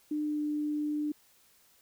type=tone with pitch glide; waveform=sine; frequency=300.8 to 298.5 Hz; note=D4 to D4; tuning=+42 to +28 cents; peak=-29 dBFS; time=0.11-1.12 s; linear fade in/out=5 ms; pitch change=-14 cents; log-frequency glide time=0.24-0.4 s; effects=white hiss -64 dBFS RMS until 1.81 s